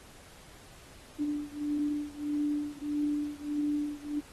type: beating tone pair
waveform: sine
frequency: 293.7 / 295.3 Hz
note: D4 / D4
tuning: 0 / +10 cents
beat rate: 1.6 Hz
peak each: -32 / -33 dBFS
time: 1.19-4.21 s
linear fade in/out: 20 ms
effects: pink hiss -54 dBFS RMS until 4.32 s + AAC 32 kbps